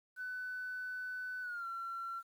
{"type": "tone with pitch glide", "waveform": "sine", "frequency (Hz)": [1500, 1359.7], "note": ["F#6", "F6"], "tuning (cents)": [23, -47], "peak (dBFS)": -38, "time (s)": [0.16, 2.23], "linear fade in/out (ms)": 50, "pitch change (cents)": -170, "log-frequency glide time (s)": [1.42, 1.66], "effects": ["tanh soft clip ceiling -34 dBFS", "11-bit"]}